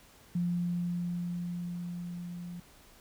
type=tone with level ramp; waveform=sine; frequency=174.8 Hz; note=F3; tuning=2 cents sharp; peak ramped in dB=-27 to -39 dBFS; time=0.35-2.6 s; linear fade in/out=5 ms; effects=pink hiss -58 dBFS RMS until 3 s